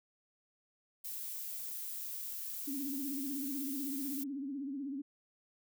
violet noise, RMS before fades -42 dBFS, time 1.04-4.24 s, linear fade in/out 10 ms
sine tone with vibrato, 276.4 Hz, C#4, 5 cents flat, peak -37 dBFS, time 2.67-5.02 s, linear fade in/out 10 ms, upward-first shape sine, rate 16 Hz, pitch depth 99 cents each way
effects none

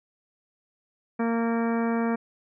harmonic tone, 230.6 Hz, A#3, 19 cents flat, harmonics 1 / 2 / 3 / 4 / 5 / 6 / 7 / 8 / 10, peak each -24 / -30 / -34 / -36 / -38 / -40 / -41 / -42 / -44 dBFS, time 1.19-2.16 s, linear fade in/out 10 ms, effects none

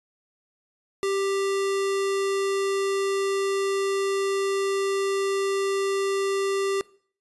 sine tone with sample-and-hold, 392 Hz, G4, in tune, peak -22 dBFS, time 1.03-6.81 s, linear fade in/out 0 ms, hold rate 1575 Hz, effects noise-tail reverb RT60 0.5 s tail -21 dB re dry + resampled to 24000 Hz

